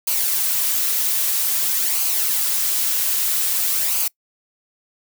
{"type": "noise with flanger", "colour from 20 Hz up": "blue", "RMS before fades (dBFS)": -20, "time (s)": [0.07, 4.08], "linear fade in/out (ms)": 5, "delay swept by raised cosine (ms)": [0.54, 5.04], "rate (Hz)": 0.51, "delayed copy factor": -0.5, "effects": ["noise-tail reverb RT60 0.1 s tail -24 dB re dry"]}